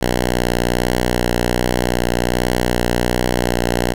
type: tone with vibrato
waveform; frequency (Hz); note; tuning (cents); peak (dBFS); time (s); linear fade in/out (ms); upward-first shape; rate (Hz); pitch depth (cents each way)
5% pulse; 60.6; B1; -32; -4; 0.01-3.94; 10; triangle; 1.3; 31
effects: none